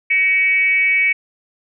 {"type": "tone with frequency modulation", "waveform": "sine", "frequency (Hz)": 2255, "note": "C#7", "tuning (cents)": 29, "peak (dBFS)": -12, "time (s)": [0.1, 1.13], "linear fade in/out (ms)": 10, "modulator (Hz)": 358, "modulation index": 0.52, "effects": []}